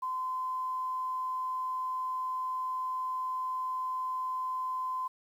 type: tone with quantisation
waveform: sine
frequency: 1027 Hz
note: C6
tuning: 33 cents flat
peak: -31 dBFS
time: 0.02-5.08 s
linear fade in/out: 10 ms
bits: 10
effects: none